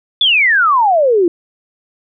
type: exponential sweep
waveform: sine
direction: down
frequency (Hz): 3535 to 330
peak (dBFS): -8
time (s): 0.21-1.28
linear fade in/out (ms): 2
effects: none